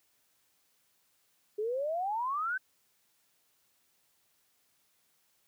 sine exponential sweep, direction up, 408.8 to 1568 Hz, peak -30 dBFS, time 1.58-2.58 s, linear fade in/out 10 ms, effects white hiss -72 dBFS RMS until 5.47 s + high-pass 60 Hz 12 dB/octave

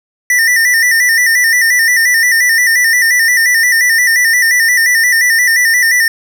square tone with vibrato, 1893 Hz, A#6, 26 cents sharp, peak -8 dBFS, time 0.3-6.08 s, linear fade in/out 2 ms, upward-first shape square, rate 5.7 Hz, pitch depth 69 cents each way, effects none

